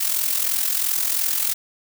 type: noise with amplitude modulation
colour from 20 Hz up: blue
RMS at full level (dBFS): -19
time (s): 0-1.54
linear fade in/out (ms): 10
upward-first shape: sine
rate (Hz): 42.9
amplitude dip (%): 65
effects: none